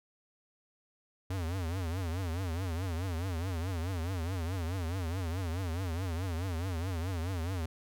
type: tone with vibrato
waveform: square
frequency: 88 Hz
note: F2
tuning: 14 cents sharp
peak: -33 dBFS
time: 1.3-7.66 s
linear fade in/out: 5 ms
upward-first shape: triangle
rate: 4.7 Hz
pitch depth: 200 cents each way
effects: none